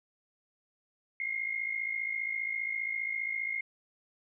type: tone pair together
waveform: sine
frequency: 2094 / 2149 Hz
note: C7 / C7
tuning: +1 / +46 cents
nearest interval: unison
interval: 45 cents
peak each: -36 / -33 dBFS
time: 1.2-3.61 s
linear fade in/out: 2 ms
effects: none